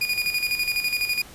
30% pulse tone with tremolo, 2448 Hz, D#7, 29 cents flat, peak -18 dBFS, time 0.01-1.22 s, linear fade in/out 5 ms, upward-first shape square, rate 12 Hz, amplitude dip 60%, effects pink hiss -45 dBFS RMS until 1.34 s + resampled to 32000 Hz

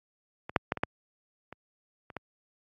clicks, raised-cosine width 0.5 ms, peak -22 / -6 / -11 / -20 / -10 / -27 / -29 / -20 dBFS, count 8, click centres 0.495 / 0.562 / 0.721 / 0.773 / 0.835 / 1.526 / 2.102 / 2.167 s, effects high-pass 80 Hz 12 dB/octave + AAC 48 kbps

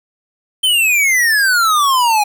square exponential sweep, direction down, 3136 to 816 Hz, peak -11 dBFS, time 0.63-2.24 s, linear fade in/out 10 ms, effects 7-bit

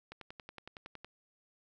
click train, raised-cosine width 0.3 ms, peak -30 dBFS, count 11, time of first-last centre 0.12-1.046 s, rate 10.8 Hz, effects none

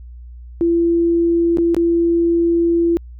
sine tone with dropouts, 338.3 Hz, E4, 45 cents sharp, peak -12 dBFS, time 0.61-2.97 s, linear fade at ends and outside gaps 0 ms, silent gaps 1.572-1.584 / 1.746-1.766 s, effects added 60 Hz sine -33 dBFS peak until 3.19 s

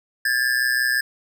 square ring-modulated tone, 1685 Hz, G#6, 25 cents sharp, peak -16 dBFS, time 0.25-1.01 s, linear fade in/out 5 ms, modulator 62.8 Hz, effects none

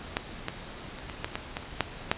clicks, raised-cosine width 0.3 ms, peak -9 / -14 / -27 / -21 / -13 / -14 / -15 / -7 / -6 dBFS, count 9, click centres 0.169 / 0.484 / 0.987 / 1.098 / 1.245 / 1.355 / 1.569 / 1.807 / 2.115 s, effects pink hiss -42 dBFS RMS until 2.17 s + resampled to 8000 Hz

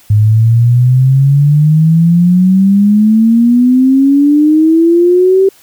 sine exponential sweep, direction up, 103.83 to 390.3 Hz, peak -4 dBFS, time 0.1-5.49 s, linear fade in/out 5 ms, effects white hiss -44 dBFS RMS until 5.62 s

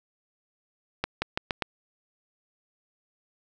accelerating click train, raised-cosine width 0.3 ms, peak -10 dBFS, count 5, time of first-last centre 1.04-1.622 s, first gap 180 ms, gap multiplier 0.86, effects none

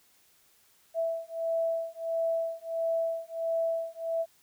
sine beating tone pair, 659 / 660.5 Hz, E5 / E5, -1 / +3 cents, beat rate 1.5 Hz, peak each -31 dBFS, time 0.94-4.26 s, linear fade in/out 50 ms, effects white hiss -64 dBFS RMS until 4.42 s

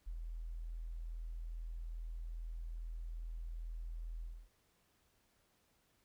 sine tone with ADSR envelope, 41.2 Hz, E1, in tune, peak -39 dBFS, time 0.06-4.49 s, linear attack 19 ms, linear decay 63 ms, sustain -2 dB, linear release 260 ms, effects pink hiss -75 dBFS RMS until 6.04 s

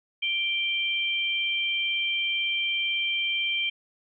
sine tone pair together, 2359 / 3141 Hz, D7 / G7, +7 / +3 cents, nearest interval perfect fourth, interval 496 cents, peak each -27 dBFS, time 0.22-3.7 s, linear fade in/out 10 ms, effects none

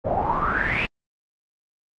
pink noise with low-pass filter sweep, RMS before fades -23 dBFS, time 0.04-0.87 s, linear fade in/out 20 ms, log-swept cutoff 600 to 2700 Hz, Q 8.6, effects Opus 32 kbps

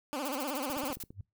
15% pulse tone with vibrato, 277.2 Hz, C#4, in tune, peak -27 dBFS, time 0.13-0.93 s, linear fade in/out 0 ms, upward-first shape sine, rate 16 Hz, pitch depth 160 cents each way
blue noise bursts, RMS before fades -40 dBFS, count 11, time 0.25-1.031 s, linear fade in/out 2 ms, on 31 ms, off 44 ms
click train, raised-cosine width 3 ms, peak -34 dBFS, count 7, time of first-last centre 0.7-1.105 s, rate 14.8 Hz
sine tone with exponential growth, 98 Hz, G2, in tune, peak -34 dBFS, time 1.12-1.21 s, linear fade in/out 5 ms, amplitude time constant 19 ms
effects noise-tail reverb RT60 0.2 s tail -23 dB re dry

